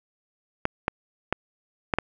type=clicks; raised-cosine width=0.5 ms; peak=-7 dBFS; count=5; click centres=0.654 / 0.881 / 1.326 / 1.938 / 1.986 s; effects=none